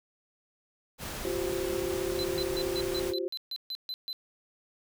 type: noise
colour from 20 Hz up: pink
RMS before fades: -38 dBFS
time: 0.98-3.14 s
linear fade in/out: 50 ms
type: chord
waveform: sine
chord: F suspended second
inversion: none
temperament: equal with one note detuned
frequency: 349.2 / 384.4 / 523.3 Hz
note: F4 / G4 / C5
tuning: 0 / -34 / 0 cents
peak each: -33 / -33 / -37 dBFS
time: 1.25-3.28 s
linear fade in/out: 0 ms
type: tone bursts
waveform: triangle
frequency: 4042 Hz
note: B7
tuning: 39 cents sharp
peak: -32 dBFS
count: 11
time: 2.19-4.129 s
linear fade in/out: 0 ms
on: 49 ms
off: 140 ms
effects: none